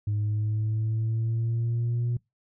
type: linear sweep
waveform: sine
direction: up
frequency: 103.83 to 120.6 Hz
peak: -22 dBFS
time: 0.07-2.17 s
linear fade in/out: 5 ms
effects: noise-tail reverb RT60 0.2 s tail -25 dB re dry + tanh soft clip ceiling -22 dBFS